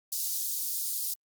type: high-pass noise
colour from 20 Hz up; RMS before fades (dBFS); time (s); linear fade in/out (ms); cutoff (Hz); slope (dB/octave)
white; -32; 0.12-1.14; 5; 4700; 24
effects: Opus 48 kbps